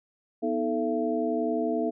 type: tone cluster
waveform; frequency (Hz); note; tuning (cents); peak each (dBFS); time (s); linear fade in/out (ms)
sine; 245.3 / 316.6 / 438.5 / 675; B3 / D#4 / A4 / E5; -12 / +30 / -6 / +41; -30; 0.42-1.91; 20
effects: none